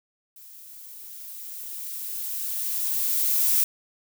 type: noise with level ramp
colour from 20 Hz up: violet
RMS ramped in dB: -47 to -20 dBFS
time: 0.36-3.64 s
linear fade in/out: 5 ms
effects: none